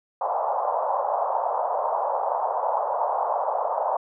white band-pass noise, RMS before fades -25 dBFS, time 0.21-3.97 s, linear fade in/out 5 ms, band 550 to 1000 Hz, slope 48 dB/octave, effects none

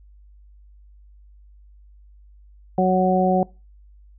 harmonic tone, 185.2 Hz, F#3, 2 cents sharp, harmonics 1 / 2 / 3 / 4, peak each -19 / -23 / -22 / -20 dBFS, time 2.78-3.43 s, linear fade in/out 2 ms, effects noise-tail reverb RT60 0.3 s tail -24 dB re dry + added 50 Hz sine -46 dBFS peak until 4.18 s

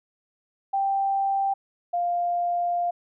sine tone pair in turn, 785 / 699.4 Hz, G5 / F5, +2 / +2 cents, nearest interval major second, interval 200 cents, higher first, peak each -21 / -22 dBFS, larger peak first, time 0.73-1.54 / 1.93-2.91 s, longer second, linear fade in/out 10 ms, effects none

